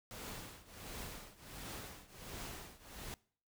pink noise with tremolo, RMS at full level -45 dBFS, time 0.11-3.14 s, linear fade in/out 0 ms, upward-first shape triangle, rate 1.4 Hz, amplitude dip 90%, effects noise-tail reverb RT60 0.5 s tail -23 dB re dry

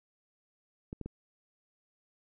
clicks, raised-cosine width 3 ms, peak -26 dBFS, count 3, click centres 0.929 / 1.013 / 1.06 s, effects none

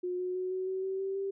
sine tone with pitch steps, 360 / 364.4 / 368.8 / 373.3 / 377.9 / 382.5 / 387.2 / 391.9 Hz, F#4 / F#4 / F#4 / F#4 / F#4 / G4 / G4 / G4, -47 / -26 / -6 / +15 / +37 / -42 / -21 / 0 cents, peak -31 dBFS, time 0.03-1.31 s, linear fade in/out 10 ms, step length 160 ms, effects none

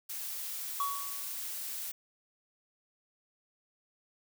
blue noise, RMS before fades -39 dBFS, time 0.09-1.92 s, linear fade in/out 10 ms
triangle tone with exponential decay, 1124 Hz, C#6, 24 cents sharp, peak -26 dBFS, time 0.8-1.4 s, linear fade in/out 2 ms, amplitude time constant 130 ms
effects none

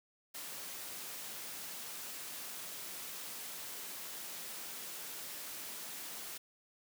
white high-pass noise, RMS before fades -45 dBFS, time 0.34-6.38 s, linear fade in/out 10 ms, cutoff 150 Hz, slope 12 dB/octave, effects none

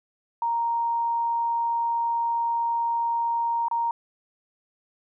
sine tone with dropouts, 932.3 Hz, A#5, in tune, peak -22 dBFS, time 0.42-3.91 s, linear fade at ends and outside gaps 2 ms, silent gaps 3.684-3.712 s, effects none

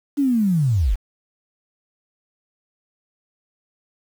sine linear sweep, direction down, 293.7 to 35.58 Hz, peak -15 dBFS, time 0.17-0.96 s, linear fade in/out 20 ms, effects 7-bit

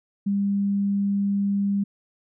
sine tone, 200 Hz, G3, 35 cents sharp, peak -20 dBFS, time 0.26-1.84 s, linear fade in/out 10 ms, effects none

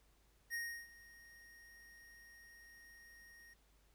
square tone with ADSR envelope, 1864.7 Hz, A#6, in tune, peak -39 dBFS, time 0.5-3.54 s, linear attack 40 ms, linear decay 330 ms, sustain -20 dB, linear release 9 ms, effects added 50 Hz sine -70 dBFS peak until 3.94 s + pink hiss -74 dBFS RMS until 3.94 s

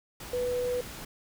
sine tone in noise, 493.9 Hz, B4, in tune, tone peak -27 dBFS, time 0.33-0.81 s, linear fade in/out 5 ms, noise pink, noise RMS -42 dBFS, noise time 0.2-1.05 s, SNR +12 dB, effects none

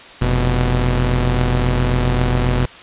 sawtooth tone pair together, 43.65 / 123.47 Hz, F1 / B2, 0 / 0 cents, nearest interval octave + tritone, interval 1800 cents, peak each -13 dBFS, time 0.21-2.66 s, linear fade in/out 10 ms, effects white hiss -38 dBFS RMS until 2.82 s + resampled to 8000 Hz

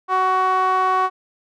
sawtooth tone with band-pass filter, 373.6 Hz, F#4, 17 cents sharp, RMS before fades -18 dBFS, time 0.08-1.1 s, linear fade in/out 50 ms, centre 1000 Hz, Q 8.6, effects none

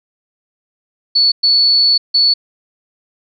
sine tone bursts at uneven times, 4436 Hz, C#8, in tune, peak -8 dBFS, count 3, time 1.15-1.32 / 1.43-1.98 / 2.14-2.34 s, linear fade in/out 10 ms, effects none

